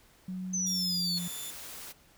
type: tone with pitch glide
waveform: sine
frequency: 185 to 175.22 Hz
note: F#3 to F3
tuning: 0 to +6 cents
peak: -34 dBFS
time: 0.28-1.28 s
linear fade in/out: 5 ms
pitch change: -94 cents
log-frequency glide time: 0.75-1.03 s
type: exponential sweep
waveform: sine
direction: down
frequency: 6220 to 4304 Hz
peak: -29 dBFS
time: 0.53-1.19 s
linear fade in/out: 10 ms
type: tone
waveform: 10% pulse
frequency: 3520 Hz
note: A7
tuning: in tune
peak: -31 dBFS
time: 0.66-1.51 s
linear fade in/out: 10 ms
type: noise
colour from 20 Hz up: white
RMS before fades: -44 dBFS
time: 1.16-1.93 s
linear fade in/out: 20 ms
effects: pink hiss -61 dBFS RMS until 2.17 s